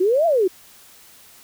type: exponential two-way sweep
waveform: sine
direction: up then down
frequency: 349.2 to 698.5 to 349.2 Hz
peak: -14 dBFS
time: 0-0.48 s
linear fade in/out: 10 ms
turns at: 0.26 s
effects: white hiss -48 dBFS RMS until 1.43 s